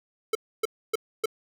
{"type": "tone bursts", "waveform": "square", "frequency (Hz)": 440, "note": "A4", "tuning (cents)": 0, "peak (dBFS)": -22, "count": 4, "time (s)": [0.33, 1.258], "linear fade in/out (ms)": 5, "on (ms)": 22, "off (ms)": 280, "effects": []}